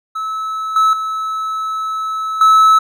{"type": "tone with level steps", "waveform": "triangle", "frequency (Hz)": 1300, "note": "E6", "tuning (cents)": -24, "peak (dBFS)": [-17, -7, -16, -4], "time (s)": [0.15, 2.79], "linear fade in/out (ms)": 10, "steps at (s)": [0.76, 0.93, 2.41], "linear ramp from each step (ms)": 2, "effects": []}